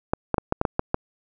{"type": "clicks", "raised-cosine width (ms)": 1, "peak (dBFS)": -6, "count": 8, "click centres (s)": [0.135, 0.343, 0.382, 0.524, 0.614, 0.652, 0.794, 0.944], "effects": []}